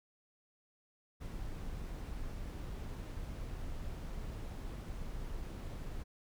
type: noise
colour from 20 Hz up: brown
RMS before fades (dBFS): -42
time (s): 1.2-6.04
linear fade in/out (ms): 20
effects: none